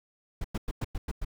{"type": "noise bursts", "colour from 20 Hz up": "brown", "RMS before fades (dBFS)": -31, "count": 7, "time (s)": [0.41, 1.248], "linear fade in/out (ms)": 5, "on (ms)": 34, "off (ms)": 100, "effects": []}